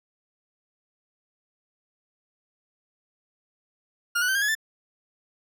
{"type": "tone with pitch steps", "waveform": "40% pulse", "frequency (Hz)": [1413, 1477.3, 1544.5, 1614.7, 1688.1, 1764.9], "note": ["F6", "F#6", "G6", "G#6", "G#6", "A6"], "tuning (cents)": [20, -3, -26, -49, 28, 5], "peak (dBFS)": -21, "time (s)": [4.15, 4.552], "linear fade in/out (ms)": 10, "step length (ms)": 67, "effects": []}